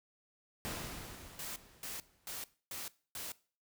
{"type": "noise with exponential decay", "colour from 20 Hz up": "pink", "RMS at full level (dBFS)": -39, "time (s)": [0.65, 2.54], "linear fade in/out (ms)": 0, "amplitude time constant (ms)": 410}
{"type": "noise bursts", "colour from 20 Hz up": "white", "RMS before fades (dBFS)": -43, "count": 5, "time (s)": [1.39, 3.32], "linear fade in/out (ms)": 2, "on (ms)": 170, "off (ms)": 270}
{"effects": ["noise-tail reverb RT60 0.4 s tail -20 dB re dry"]}